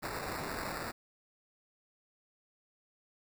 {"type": "noise with sample-and-hold", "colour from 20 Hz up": "white", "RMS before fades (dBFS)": -39, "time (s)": [0.02, 0.92], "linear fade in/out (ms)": 20, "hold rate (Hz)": 3150, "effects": []}